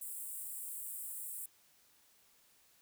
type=high-pass noise; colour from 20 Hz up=pink; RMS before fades=-44 dBFS; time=0.01-1.46 s; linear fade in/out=5 ms; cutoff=7800 Hz; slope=96 dB/octave; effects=white hiss -68 dBFS RMS until 2.81 s